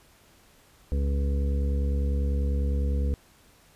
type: harmonic tone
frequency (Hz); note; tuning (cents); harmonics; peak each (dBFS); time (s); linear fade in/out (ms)
70; C#2; +18; 1 / 2 / 3 / 4 / 6 / 7; -23 / -37 / -36 / -40 / -43 / -39; 0.92-3.14; 0
effects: pink hiss -58 dBFS RMS until 3.75 s + resampled to 32000 Hz